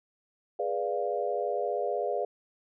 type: chord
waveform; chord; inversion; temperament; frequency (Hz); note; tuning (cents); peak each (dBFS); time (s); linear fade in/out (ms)
sine; G# diminished seventh; none; equal with one note detuned; 415.3 / 490.8 / 587.3 / 698.5; G#4 / B4 / D5 / F5; 0 / -11 / 0 / 0; -33; 0.59-2.25; 5
effects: none

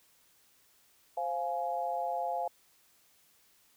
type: chord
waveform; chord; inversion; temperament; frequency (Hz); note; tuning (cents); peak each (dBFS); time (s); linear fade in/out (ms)
sine; F minor; second; just; 523.8 / 698.5 / 838.1; C5 / F5 / Ab5; +2 / 0 / +16; -38 / -33 / -36; 1.17-2.48; 5
effects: white hiss -66 dBFS RMS until 3.76 s

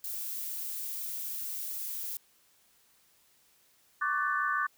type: noise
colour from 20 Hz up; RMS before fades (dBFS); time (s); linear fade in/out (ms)
violet; -37; 0.04-2.17; 2
type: chord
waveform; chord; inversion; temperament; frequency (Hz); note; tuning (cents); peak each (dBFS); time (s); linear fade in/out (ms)
sine; D major seventh; third; equal with one note detuned; 1108.7 / 1174.7 / 1502.4 / 1760; C#6 / D6 / F#6 / A6; 0 / 0 / +26 / 0; -36 / -31 / -32 / -34; 4.01-4.67; 10
effects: white hiss -66 dBFS RMS until 4.77 s

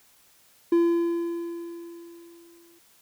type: tone with exponential decay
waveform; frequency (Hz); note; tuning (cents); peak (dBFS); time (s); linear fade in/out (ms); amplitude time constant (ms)
triangle; 340; F4; -46; -14; 0.72-2.79; 5; 450
effects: white hiss -59 dBFS RMS until 3.01 s

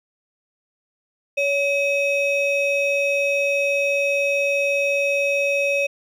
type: ring-modulated tone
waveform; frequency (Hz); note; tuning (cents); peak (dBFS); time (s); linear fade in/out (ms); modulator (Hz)
triangle; 1556; G6; -13; -13; 1.37-5.87; 10; 993
effects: none

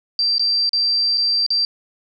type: tone with dropouts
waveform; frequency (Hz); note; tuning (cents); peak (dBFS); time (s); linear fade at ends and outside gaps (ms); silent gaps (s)
sine; 4699; D8; 0; -15; 0.19-1.65; 1; 0.382-0.395 / 0.693-0.732 / 1.174-1.179 / 1.464-1.504
effects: none

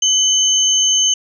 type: tone pair together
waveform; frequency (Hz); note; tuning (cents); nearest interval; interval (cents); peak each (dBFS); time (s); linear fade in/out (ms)
sine; 3000 / 6346; F#7 / G8; +23 / +20; octave + minor second; 1297; -14; 0.02-1.14; 5
effects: none

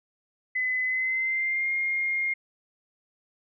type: tone with pitch glide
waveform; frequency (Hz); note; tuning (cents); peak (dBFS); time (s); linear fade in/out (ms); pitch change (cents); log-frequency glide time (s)
sine; 2019 to 2128; B6 to C7; +38 to +29; -24; 0.55-2.34; 10; +91; 0.83-1.71
effects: none

